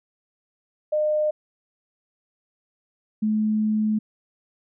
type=tone pair in turn; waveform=sine; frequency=608 / 215 Hz; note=D#5 / A3; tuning=-40 / -40 cents; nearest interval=octave + tritone; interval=1800 cents; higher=first; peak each=-19 dBFS; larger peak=neither; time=0.92-1.31 / 3.22-3.99 s; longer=second; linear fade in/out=10 ms; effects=none